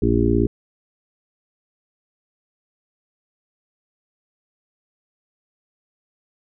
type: harmonic tone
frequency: 57.7 Hz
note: A#1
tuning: 17 cents flat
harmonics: 1 / 2 / 4 / 5 / 6 / 7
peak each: -22 / -22 / -22 / -22 / -22 / -22 dBFS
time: 0.02-0.47 s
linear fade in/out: 5 ms
effects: none